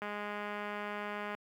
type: click train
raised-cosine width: 0.5 ms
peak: -25 dBFS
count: 276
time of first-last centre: 0.02-1.349 s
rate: 207 Hz
effects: high-pass 100 Hz 12 dB/octave + 10-bit